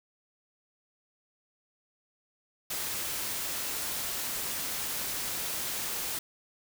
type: noise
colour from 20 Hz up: white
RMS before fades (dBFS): -34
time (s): 2.7-6.19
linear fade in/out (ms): 5
effects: none